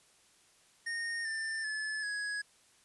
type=tone with pitch steps; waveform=square; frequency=1846 / 1785.2 / 1726.4 / 1669.5 Hz; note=A#6 / A6 / A6 / G#6; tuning=-17 / +25 / -33 / +9 cents; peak=-35 dBFS; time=0.86-2.42 s; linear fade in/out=10 ms; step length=390 ms; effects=white hiss -65 dBFS RMS until 2.84 s + resampled to 24000 Hz